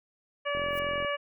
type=harmonic tone; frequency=575 Hz; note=D5; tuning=37 cents flat; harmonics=1 / 2 / 3 / 4 / 5; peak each=-31 / -34 / -36 / -37 / -38 dBFS; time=0.45-1.17 s; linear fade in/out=20 ms
type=click train; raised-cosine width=2 ms; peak=-27 dBFS; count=23; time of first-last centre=0.55-1.048 s; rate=44.2 Hz
type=noise with exponential growth; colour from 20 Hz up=violet; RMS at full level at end=-41 dBFS; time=0.67-0.79 s; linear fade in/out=1 ms; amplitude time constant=26 ms
effects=none